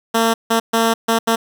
10% pulse tone bursts at uneven times, 227.4 Hz, A#3, 43 cents flat, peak -5 dBFS, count 5, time 0.14-0.34 / 0.5-0.6 / 0.73-0.94 / 1.08-1.19 / 1.27-1.36 s, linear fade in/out 10 ms, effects none

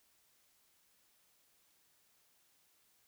silence, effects white hiss -72 dBFS RMS until 3.07 s

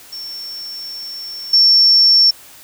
sine tone with level steps, 5440 Hz, F8, 46 cents flat, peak -26 / -7 dBFS, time 0.12-2.31 s, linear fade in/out 10 ms, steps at 1.53 s, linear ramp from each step 5 ms, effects white hiss -41 dBFS RMS until 2.63 s

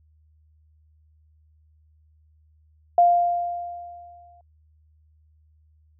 sine tone with exponential decay, 698.5 Hz, F5, in tune, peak -11 dBFS, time 2.98-4.41 s, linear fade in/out 2 ms, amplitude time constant 310 ms, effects added 77 Hz sine -56 dBFS peak until 5.99 s

